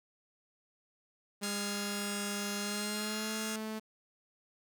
sawtooth tone with pitch glide, 203.4 to 218 Hz, G#3 to A3, -36 to -16 cents, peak -33 dBFS, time 1.41-3.8 s, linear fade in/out 20 ms, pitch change +120 cents, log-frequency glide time 2.59-3.31 s
10% pulse chord, F minor seventh, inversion third, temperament just, 1257.2 / 1396.9 / 1676.3 / 2095 Hz, Eb6 / F6 / Ab6 / C7, +18 / 0 / +16 / +2 cents, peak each -39 / -33 / -34 / -36 dBFS, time 1.43-3.56 s, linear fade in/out 2 ms
effects 10-bit

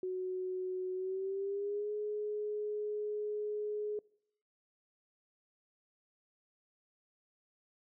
sine tone with pitch glide, 370 to 420.1 Hz, F#4 to G#4, 0 to +20 cents, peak -34 dBFS, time 0.03-3.99 s, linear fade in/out 2 ms, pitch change +220 cents, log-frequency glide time 0.94-1.92 s, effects noise-tail reverb RT60 0.7 s tail -24 dB re dry

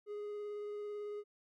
triangle tone with vibrato, 415.3 Hz, G#4, in tune, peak -38 dBFS, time 0.06-1.24 s, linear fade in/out 50 ms, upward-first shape sine, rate 18 Hz, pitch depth 11 cents each way, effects none

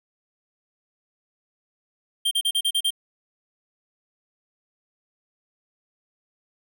square tone bursts, 3173 Hz, G7, 20 cents sharp, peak -20 dBFS, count 7, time 2.25-2.906 s, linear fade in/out 10 ms, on 62 ms, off 37 ms, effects none

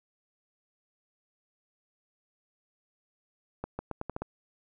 accelerating click train, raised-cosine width 1 ms, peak -20 dBFS, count 7, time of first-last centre 3.64-4.22 s, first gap 150 ms, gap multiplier 0.82, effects none

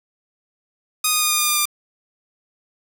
5% pulse tone with pitch steps, 1241 / 1233.1 / 1225.3 / 1217.6 / 1209.9 / 1202.2 / 1194.6 Hz, D#6 / D#6 / D#6 / D#6 / D#6 / D6 / D6, -5 / -16 / -27 / -38 / -49 / +40 / +29 cents, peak -5 dBFS, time 1.04-1.656 s, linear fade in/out 5 ms, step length 88 ms, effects 7-bit

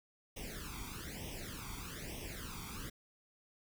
pink noise with flanger, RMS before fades -45 dBFS, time 0.36-2.9 s, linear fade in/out 10 ms, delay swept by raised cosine 0.34 to 0.88 ms, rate 1.1 Hz, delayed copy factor +0.9, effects none

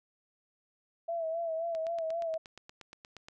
sine tone with vibrato, 660 Hz, E5, 2 cents sharp, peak -31 dBFS, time 1.08-2.38 s, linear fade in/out 10 ms, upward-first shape sine, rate 3.8 Hz, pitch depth 53 cents each way
click train, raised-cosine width 0.2 ms, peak -30 dBFS, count 14, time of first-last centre 1.75-3.285 s, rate 8.47 Hz
effects none

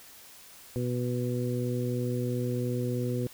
harmonic tone, 123 Hz, B2, 7 cents flat, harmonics 1 / 2 / 3 / 4, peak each -30 / -33 / -35 / -36 dBFS, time 0.76-3.27 s, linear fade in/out 0 ms, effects white hiss -51 dBFS RMS until 3.33 s

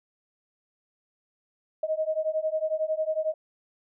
sine beating tone pair, 622.3 / 633.3 Hz, D#5 / D#5, 0 / +30 cents, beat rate 11 Hz, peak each -28 dBFS, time 1.83-3.34 s, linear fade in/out 5 ms, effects none

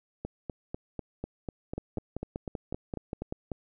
two click trains, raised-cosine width 2 ms, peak -21 / -20 dBFS, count 13 / 10, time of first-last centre 0.25-3.22 / 1.78-3.517 s, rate 4.04 / 5.18 Hz, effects none

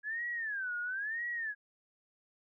sine tone with vibrato, 1661.2 Hz, G#6, in tune, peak -34 dBFS, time 0.03-1.55 s, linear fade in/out 50 ms, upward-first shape sine, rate 1 Hz, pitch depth 250 cents each way, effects none

